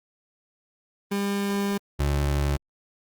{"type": "tone pair in turn", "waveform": "30% pulse", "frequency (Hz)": [200.3, 71.45], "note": ["G3", "D2"], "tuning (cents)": [38, -47], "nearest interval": "octave + tritone", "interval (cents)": 1785, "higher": "first", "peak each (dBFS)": [-21, -19], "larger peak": "second", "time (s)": [[1.11, 1.78], [1.99, 2.57]], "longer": "first", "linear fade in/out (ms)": 10, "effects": ["Opus 24 kbps"]}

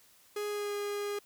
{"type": "tone with pitch glide", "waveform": "45% pulse", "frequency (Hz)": [415.3, 409.6], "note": ["G#4", "G#4"], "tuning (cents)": [0, -24], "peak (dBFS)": -33, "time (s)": [0.36, 1.19], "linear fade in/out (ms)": 5, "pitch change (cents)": -24, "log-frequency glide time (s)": [0.48, 0.74], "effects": ["white hiss -62 dBFS RMS until 1.25 s"]}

